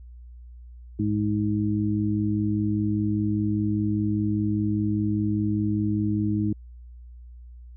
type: harmonic tone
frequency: 105 Hz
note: G#2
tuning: 19 cents sharp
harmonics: 1 / 2 / 3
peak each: -26 / -26 / -26 dBFS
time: 0.99-6.53 s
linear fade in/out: 5 ms
effects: added 60 Hz sine -41 dBFS peak until 7.76 s